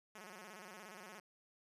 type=tone with vibrato; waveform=5% pulse; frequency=197.8 Hz; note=G3; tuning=16 cents sharp; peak=-40 dBFS; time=0.15-1.2 s; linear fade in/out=5 ms; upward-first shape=square; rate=17 Hz; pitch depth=140 cents each way; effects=resampled to 32000 Hz